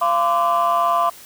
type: tone cluster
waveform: sine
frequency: 687 / 1027 / 1169 Hz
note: F5 / C6 / D6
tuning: -29 / -33 / -8 cents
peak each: -18 dBFS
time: 0.01-1.1 s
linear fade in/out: 10 ms
effects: tanh soft clip ceiling -10 dBFS + white hiss -42 dBFS RMS until 1.25 s